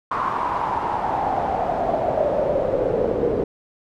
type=noise with band-pass filter sweep; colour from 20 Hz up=brown; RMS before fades=-22 dBFS; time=0.11-3.44 s; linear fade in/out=5 ms; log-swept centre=1100 to 440 Hz; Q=5.8; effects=none